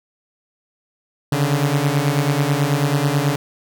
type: beating tone pair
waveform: sawtooth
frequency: 138.59 / 147.79 Hz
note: C#3 / D3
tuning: 0 / +11 cents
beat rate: 9.2 Hz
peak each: -15 dBFS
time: 1.32-3.36 s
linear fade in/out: 5 ms
effects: none